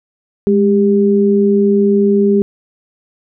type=tone pair together; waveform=sine; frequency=206.2 / 398.4 Hz; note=G#3 / G4; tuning=-12 / +28 cents; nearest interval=major seventh; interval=1140 cents; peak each=-11 dBFS; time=0.47-2.42 s; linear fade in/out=0 ms; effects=none